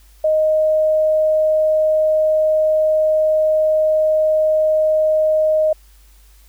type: tone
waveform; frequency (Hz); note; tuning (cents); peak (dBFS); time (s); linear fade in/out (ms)
sine; 622.3; D#5; 0; -12; 0.24-5.73; 5
effects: added 50 Hz sine -45 dBFS peak until 6.48 s + white hiss -54 dBFS RMS until 6.48 s